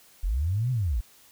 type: linear two-way sweep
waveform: sine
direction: up then down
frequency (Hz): 38.06 to 131.3 to 45.64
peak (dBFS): -23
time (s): 0.23-1.01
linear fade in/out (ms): 10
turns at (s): 0.71
effects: white hiss -56 dBFS RMS until 1.31 s